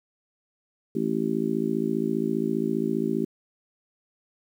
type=harmonic tone; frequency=55 Hz; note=A1; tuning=in tune; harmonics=3 / 4 / 5 / 6 / 7; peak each=-33 / -28 / -30 / -29 / -29 dBFS; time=0.95-3.25 s; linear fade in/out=5 ms; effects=9-bit